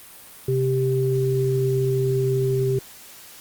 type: tone pair together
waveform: sine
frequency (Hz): 130.9 / 392.3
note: C3 / G4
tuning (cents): +1 / +1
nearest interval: octave + perfect fifth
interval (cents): 1900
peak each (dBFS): -21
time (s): 0.48-2.79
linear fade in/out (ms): 5
effects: white hiss -44 dBFS RMS until 3.4 s + Opus 32 kbps

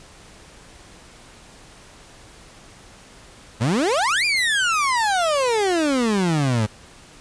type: exponential two-way sweep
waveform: 30% pulse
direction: up then down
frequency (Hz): 102.8 to 2463 to 102.8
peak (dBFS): -15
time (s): 3.6-6.67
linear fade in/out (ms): 20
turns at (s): 4.25
effects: pink hiss -46 dBFS RMS until 7.2 s + resampled to 22050 Hz

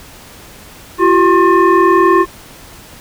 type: tone with frequency modulation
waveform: sine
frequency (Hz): 341.1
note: F4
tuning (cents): -41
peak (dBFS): -6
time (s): 0.98-2.26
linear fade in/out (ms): 50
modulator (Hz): 722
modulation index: 1.4
effects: pink hiss -37 dBFS RMS until 3 s

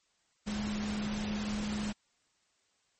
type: tone in noise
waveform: sine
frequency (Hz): 209.6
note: G#3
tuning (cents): +16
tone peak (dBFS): -33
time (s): 0.46-1.93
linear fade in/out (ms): 20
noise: pink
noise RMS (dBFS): -40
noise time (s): 0.46-1.93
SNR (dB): +4
effects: white hiss -73 dBFS RMS until 2.99 s + MP3 32 kbps

